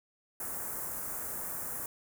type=band-stop noise; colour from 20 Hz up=white; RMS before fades=-38 dBFS; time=0.4-1.86 s; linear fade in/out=2 ms; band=1600 to 7900 Hz; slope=24 dB/octave; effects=none